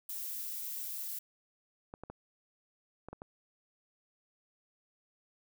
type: noise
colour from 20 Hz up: violet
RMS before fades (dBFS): -40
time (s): 0.09-1.19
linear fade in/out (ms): 5
type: clicks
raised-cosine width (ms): 1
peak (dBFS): -30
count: 6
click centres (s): 1.939 / 2.036 / 2.1 / 3.086 / 3.13 / 3.219
effects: none